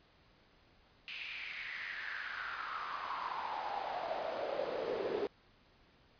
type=noise with high-pass filter sweep; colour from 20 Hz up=brown; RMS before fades=-40 dBFS; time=1.08-5.27 s; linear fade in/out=0 ms; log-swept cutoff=2700 to 400 Hz; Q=5.6; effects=pink hiss -66 dBFS RMS until 6.19 s + resampled to 11025 Hz